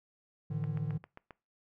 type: chord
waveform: triangle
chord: A suspended fourth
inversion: none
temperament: equal with one note detuned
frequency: 110 / 149.57 / 164.81 Hz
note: A2 / D3 / E3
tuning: 0 / +32 / 0 cents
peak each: -36 / -32 / -38 dBFS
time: 0.5-0.98 s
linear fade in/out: 10 ms
type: click train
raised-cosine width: 0.5 ms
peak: -32 dBFS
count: 6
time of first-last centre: 0.64-1.308 s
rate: 7.49 Hz
effects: noise-tail reverb RT60 0.3 s tail -22 dB re dry